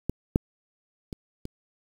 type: clicks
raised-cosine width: 3 ms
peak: -13 / -6 / -22 / -22 dBFS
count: 4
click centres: 0.096 / 0.359 / 1.128 / 1.454 s
effects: 7-bit